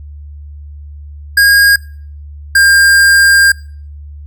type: tone pair in turn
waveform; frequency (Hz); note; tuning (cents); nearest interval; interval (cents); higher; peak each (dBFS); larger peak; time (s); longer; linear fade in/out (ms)
square; 1629 / 1602.9; G#6 / G6; -34 / +38; unison; 28; first; -5; neither; 1.37-1.76 / 2.55-3.52; second; 5
effects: noise-tail reverb RT60 0.5 s tail -24 dB re dry + added 73 Hz sine -27 dBFS peak until 4.26 s